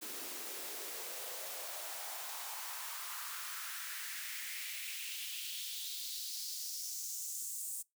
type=noise with high-pass filter sweep; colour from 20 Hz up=white; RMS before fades=-43 dBFS; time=0.01-7.83 s; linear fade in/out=20 ms; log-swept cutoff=290 to 8500 Hz; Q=2.8; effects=noise-tail reverb RT60 0.2 s tail -24 dB re dry